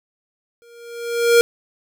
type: tone with exponential growth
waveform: square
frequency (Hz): 470.2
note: A#4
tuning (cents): +15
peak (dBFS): -8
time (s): 0.62-1.41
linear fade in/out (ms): 0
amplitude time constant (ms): 170
effects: none